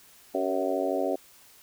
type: harmonic tone with a mistuned harmonic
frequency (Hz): 93.3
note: F#2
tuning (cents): +15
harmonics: 3 / 4 / 5 / 6 / 7 / 8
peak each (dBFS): -32 / -31 / -34 / -31 / -31 / -35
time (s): 0.34-1.16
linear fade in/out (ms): 10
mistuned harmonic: 4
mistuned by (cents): +40
effects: white hiss -55 dBFS RMS until 1.62 s